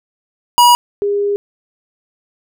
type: tone pair in turn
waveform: square / sine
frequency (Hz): 966 / 406.2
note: B5 / G#4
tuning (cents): -39 / -38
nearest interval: octave + minor third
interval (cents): 1499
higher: first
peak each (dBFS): -6 / -13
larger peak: first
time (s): 0.58-0.75 / 1.02-1.36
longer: second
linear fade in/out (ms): 0
effects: none